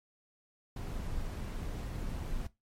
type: noise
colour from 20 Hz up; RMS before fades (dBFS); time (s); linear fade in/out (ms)
brown; -37; 0.76-2.47; 5
effects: noise-tail reverb RT60 0.2 s tail -18 dB re dry + MP3 64 kbps